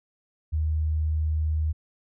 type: tone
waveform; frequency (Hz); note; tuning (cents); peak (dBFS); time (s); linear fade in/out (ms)
sine; 77.78; D#2; 0; -22; 0.52-1.73; 20
effects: none